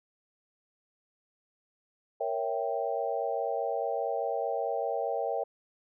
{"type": "chord", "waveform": "sine", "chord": "A# diminished seventh", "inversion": "none", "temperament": "equal", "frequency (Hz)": [466.2, 554.4, 659.3, 784], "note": ["A#4", "C#5", "E5", "G5"], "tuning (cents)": [0, 0, 0, 0], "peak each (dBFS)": -34, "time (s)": [2.2, 5.44], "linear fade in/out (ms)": 10, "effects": []}